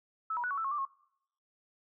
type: tone with pitch steps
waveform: sine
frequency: 1305 / 964 / 1473 / 1119 / 1323 / 1091 / 1178 / 1087 Hz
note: E6 / B5 / F#6 / C#6 / E6 / C#6 / D6 / C#6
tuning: -18 / -42 / -8 / +16 / +6 / -28 / +5 / -34 cents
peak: -31 dBFS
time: 0.3-0.852 s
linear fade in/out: 5 ms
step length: 69 ms
effects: noise-tail reverb RT60 0.7 s tail -21 dB re dry